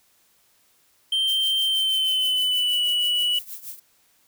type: tone with pitch glide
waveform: triangle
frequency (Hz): 3136 to 2943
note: G7 to F#7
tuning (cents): 0 to -10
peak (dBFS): -18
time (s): 1.12-3.39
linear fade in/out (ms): 5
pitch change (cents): -110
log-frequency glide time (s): 1.63-2.84
type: noise with tremolo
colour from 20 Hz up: violet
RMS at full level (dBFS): -34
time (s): 1.27-3.8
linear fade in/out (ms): 10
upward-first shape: triangle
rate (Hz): 6.3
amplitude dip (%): 85
effects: white hiss -62 dBFS RMS until 4.27 s